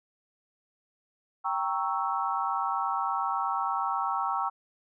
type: chord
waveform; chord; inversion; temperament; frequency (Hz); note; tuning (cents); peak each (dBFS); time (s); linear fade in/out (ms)
sine; G diminished seventh; none; equal; 784 / 932.3 / 1108.7 / 1318.5; G5 / Bb5 / Db6 / Fb6; 0 / 0 / 0 / 0; -32; 1.44-4.5; 20
effects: none